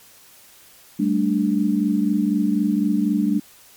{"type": "chord", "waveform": "sine", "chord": "G suspended second", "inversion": "none", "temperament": "equal", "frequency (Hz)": [196, 220, 293.7], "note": ["G3", "A3", "D4"], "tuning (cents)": [0, 0, 0], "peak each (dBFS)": -21, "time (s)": [0.99, 3.4], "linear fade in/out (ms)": 10, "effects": ["white hiss -49 dBFS RMS until 3.76 s", "MP3 96 kbps"]}